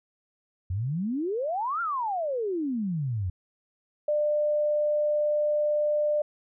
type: exponential two-way sweep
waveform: sine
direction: up then down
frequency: 85.6 to 1419 to 85.6 Hz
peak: -26 dBFS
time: 0.7-3.3 s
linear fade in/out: 5 ms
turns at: 1.81 s
type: tone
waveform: sine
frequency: 597 Hz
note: D5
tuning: 28 cents sharp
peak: -22 dBFS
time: 4.08-6.22 s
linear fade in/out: 5 ms
effects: none